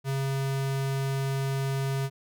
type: tone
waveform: square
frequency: 135.9 Hz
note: C#3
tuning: 34 cents flat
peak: -27 dBFS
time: 0.04-2.1 s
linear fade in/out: 50 ms
effects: none